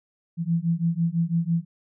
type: beating tone pair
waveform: sine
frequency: 164.81 / 170.81 Hz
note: E3 / F3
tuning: 0 / -38 cents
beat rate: 6 Hz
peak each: -24 dBFS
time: 0.37-1.65 s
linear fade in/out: 50 ms
effects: none